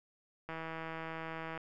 click train, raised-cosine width 0.5 ms, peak -27 dBFS, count 177, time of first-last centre 0.49-1.576 s, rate 162 Hz, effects none

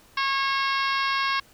harmonic tone, 545 Hz, C#5, 29 cents flat, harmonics 2 / 3 / 4 / 5 / 6 / 7 / 8 / 9 / 10, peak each -25 / -29 / -31 / -33 / -35 / -36 / -37 / -38 / -39 dBFS, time 0.17-1.4 s, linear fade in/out 5 ms, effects pink hiss -55 dBFS RMS until 1.53 s

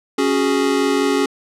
square chord, C# suspended fourth, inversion none, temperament equal, 277.2 / 370 / 415.3 Hz, C#4 / F#4 / G#4, 0 / 0 / 0 cents, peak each -19 / -22 / -20 dBFS, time 0.18-1.26 s, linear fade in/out 5 ms, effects low-pass 9000 Hz 12 dB/octave

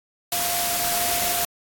sine tone in noise, 700 Hz, F5, 4 cents sharp, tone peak -28 dBFS, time 0.32-1.45 s, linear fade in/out 2 ms, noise white, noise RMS -24 dBFS, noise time 0.32-1.45 s, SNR -7 dB, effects AAC 64 kbps

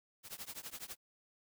white noise with tremolo, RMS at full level -43 dBFS, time 0.23-0.97 s, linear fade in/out 50 ms, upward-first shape triangle, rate 12 Hz, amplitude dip 100%, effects none

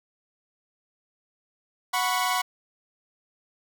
sawtooth chord, F# suspended fourth, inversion none, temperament equal with one note detuned, 735.3 / 987.8 / 1108.7 Hz, F#5 / B5 / C#6, -11 / 0 / 0 cents, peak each -24 dBFS, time 1.93-2.42 s, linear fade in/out 10 ms, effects none

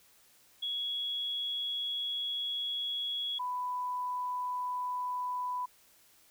sine tone pair in turn, 3345 / 994.5 Hz, G#7 / B5, +12 / +12 cents, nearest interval octave + major sixth, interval 2100 cents, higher first, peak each -32 / -32 dBFS, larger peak neither, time 0.62-3.39 / 3.39-5.66 s, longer first, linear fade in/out 10 ms, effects white hiss -63 dBFS RMS until 6.3 s

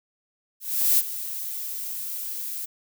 violet noise with ADSR envelope, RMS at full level -18 dBFS, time 0.6-2.66 s, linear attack 380 ms, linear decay 40 ms, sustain -14 dB, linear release 12 ms, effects none

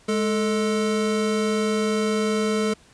square tone pair together, 209.5 / 440 Hz, G#3 / A4, +15 / 0 cents, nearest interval octave + minor second, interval 1285 cents, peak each -24 dBFS, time 0.08-2.74 s, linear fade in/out 10 ms, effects pink hiss -54 dBFS RMS until 2.93 s + resampled to 22050 Hz

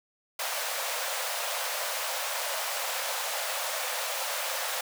pink high-pass noise, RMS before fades -32 dBFS, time 0.39-4.81 s, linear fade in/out 5 ms, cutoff 500 Hz, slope 96 dB/octave, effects none

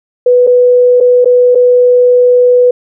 sine tone with dropouts, 493.9 Hz, B4, in tune, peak -3 dBFS, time 0.26-2.71 s, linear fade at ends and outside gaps 5 ms, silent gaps 0.468-0.472 / 1.003-1.008 / 1.246-1.256 / 1.549-1.554 s, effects none

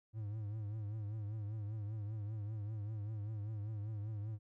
triangle tone with vibrato, 106.1 Hz, G#2, 38 cents sharp, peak -37 dBFS, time 0.13-4.39 s, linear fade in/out 50 ms, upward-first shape triangle, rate 5.1 Hz, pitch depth 98 cents each way, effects none

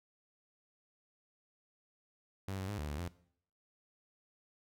sawtooth tone with pitch steps, 96.9 / 94.7 / 103.3 / 74.8 / 72.7 / 87.4 Hz, G2 / F#2 / G#2 / D2 / D2 / F2, -20 / +41 / -9 / +32 / -17 / +2 cents, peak -34 dBFS, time 2.48-3.08 s, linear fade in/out 0 ms, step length 100 ms, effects noise-tail reverb RT60 0.6 s tail -18 dB re dry

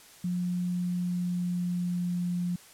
sine tone with pitch glide, 178.2 to 176.56 Hz, F3 to F3, +35 to +19 cents, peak -27 dBFS, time 0.24-2.56 s, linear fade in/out 5 ms, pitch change -16 cents, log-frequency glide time 0.67-2.23 s, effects white hiss -53 dBFS RMS until 2.73 s + low-pass 12000 Hz 12 dB/octave

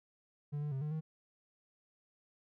triangle tone with pitch steps, 146.2 / 148.4 / 133.8 / 150.9 / 157.3 Hz, D3 / D3 / C3 / D3 / D#3, -7 / +18 / +39 / +47 / +19 cents, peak -33 dBFS, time 0.52-1.01 s, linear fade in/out 20 ms, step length 98 ms, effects none

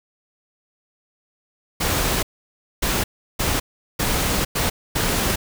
pink noise bursts at uneven times, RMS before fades -21 dBFS, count 6, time 1.8-2.23 / 2.82-3.04 / 3.39-3.6 / 3.99-4.45 / 4.55-4.7 / 4.95-5.36 s, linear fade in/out 10 ms, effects none

